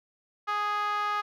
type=tone with band-pass filter; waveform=5% pulse; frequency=415.3 Hz; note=G#4; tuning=in tune; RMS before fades=-29 dBFS; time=0.47-1.22 s; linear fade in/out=20 ms; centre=1100 Hz; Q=7; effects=none